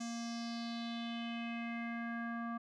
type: tone with low-pass filter sweep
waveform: square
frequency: 233.1 Hz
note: A#3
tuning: in tune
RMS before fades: -41 dBFS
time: 0-2.58 s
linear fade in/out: 10 ms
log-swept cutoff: 6700 to 1300 Hz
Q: 4.1
effects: none